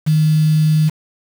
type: tone with quantisation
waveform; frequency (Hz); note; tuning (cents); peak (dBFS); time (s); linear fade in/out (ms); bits
sine; 155; D#3; -6; -10; 0.06-0.9; 20; 5
effects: none